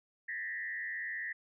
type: tone with frequency modulation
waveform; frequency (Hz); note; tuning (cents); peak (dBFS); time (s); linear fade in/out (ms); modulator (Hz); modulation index
sine; 1864.7; A#6; 0; -36; 0.28-1.33; 10; 95.7; 1.3
effects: none